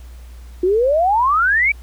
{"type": "exponential sweep", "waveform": "sine", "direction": "up", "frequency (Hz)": [349.2, 2349], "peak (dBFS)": -12, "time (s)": [0.63, 1.72], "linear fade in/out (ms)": 5, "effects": ["added 60 Hz sine -34 dBFS peak until 1.82 s", "pink hiss -50 dBFS RMS until 1.82 s"]}